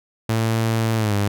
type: tone with pitch glide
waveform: sawtooth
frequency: 112.7 to 101.57 Hz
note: A2 to G#2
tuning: +42 to -38 cents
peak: -14 dBFS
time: 0.29-1.28 s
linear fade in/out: 5 ms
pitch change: -180 cents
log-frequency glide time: 0.97-1.15 s
effects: none